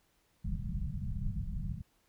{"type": "low-pass noise", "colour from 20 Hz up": "pink", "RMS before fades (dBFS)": -36, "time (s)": [0.44, 1.82], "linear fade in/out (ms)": 10, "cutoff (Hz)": 210, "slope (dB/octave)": 96, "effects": ["pink hiss -72 dBFS RMS until 2.08 s"]}